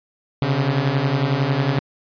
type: beating tone pair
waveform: sawtooth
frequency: 130.81 / 141.81 Hz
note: C3 / C#3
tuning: 0 / +40 cents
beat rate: 11 Hz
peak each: -17 / -16 dBFS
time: 0.42-1.79 s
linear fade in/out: 0 ms
effects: resampled to 11025 Hz